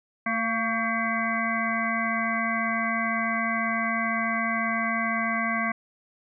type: harmonic tone with a mistuned harmonic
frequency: 225.5 Hz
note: A3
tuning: 43 cents sharp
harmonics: 1 / 3 / 5 / 7 / 9 / 10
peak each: -30 / -32 / -30 / -32 / -29 / -36 dBFS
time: 0.26-5.72 s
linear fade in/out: 5 ms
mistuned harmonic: 3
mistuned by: +28 cents
effects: none